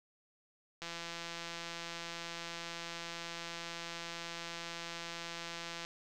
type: click train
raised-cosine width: 0.2 ms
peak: -25 dBFS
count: 851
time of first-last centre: 0.82-5.85 s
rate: 169 Hz
effects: none